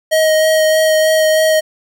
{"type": "tone with vibrato", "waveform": "square", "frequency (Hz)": 629, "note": "D#5", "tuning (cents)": 19, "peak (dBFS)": -10, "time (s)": [0.11, 1.61], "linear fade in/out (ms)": 20, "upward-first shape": "sine", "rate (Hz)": 3.2, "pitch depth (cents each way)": 12, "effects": []}